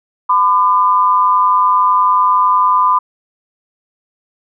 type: tone pair together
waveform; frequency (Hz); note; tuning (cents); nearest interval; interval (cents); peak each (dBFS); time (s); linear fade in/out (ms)
sine; 1009.1 / 1200; B5 / D6; +37 / +37; minor third; 300; -10 / -13; 0.29-2.99; 10
effects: none